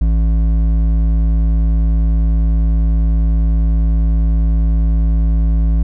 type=tone with hard clipping; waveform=triangle; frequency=55 Hz; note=A1; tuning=in tune; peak=-12 dBFS; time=0.01-5.83 s; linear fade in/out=5 ms; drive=12 dB; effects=none